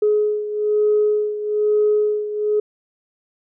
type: beating tone pair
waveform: sine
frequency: 421.2 / 422.3 Hz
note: G#4 / G#4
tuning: +24 / +29 cents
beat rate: 1.1 Hz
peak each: -16 / -21 dBFS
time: 0.02-2.6 s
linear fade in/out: 5 ms
effects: tanh soft clip ceiling -8 dBFS